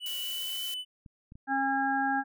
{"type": "tone with pitch glide", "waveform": "triangle", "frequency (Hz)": [2960, 3001], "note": ["F#7", "F#7"], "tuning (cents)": [0, 24], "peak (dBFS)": -32, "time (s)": [0, 0.85], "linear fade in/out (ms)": 50, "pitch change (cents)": 24, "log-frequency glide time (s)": [0.21, 0.47]}
{"type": "noise", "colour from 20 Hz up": "blue", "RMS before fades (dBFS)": -40, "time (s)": [0.06, 0.74], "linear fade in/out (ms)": 0}
{"type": "clicks", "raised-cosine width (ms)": 5, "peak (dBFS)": -36, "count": 3, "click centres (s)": [1.062, 1.321, 1.355]}
{"type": "harmonic tone", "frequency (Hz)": 271.2, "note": "C#4", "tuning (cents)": -38, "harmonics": [1, 3, 5, 6], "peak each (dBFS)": [-32, -28, -40, -31], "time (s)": [1.47, 2.24], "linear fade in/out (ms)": 50}
{"effects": []}